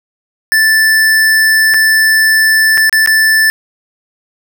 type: tone with dropouts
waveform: square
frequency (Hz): 1760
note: A6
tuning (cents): 0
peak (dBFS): -7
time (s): 0.52-3.5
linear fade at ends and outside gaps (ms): 0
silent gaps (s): 1.739-1.743 / 2.774-2.778 / 2.895-2.927 / 3.061-3.074
effects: none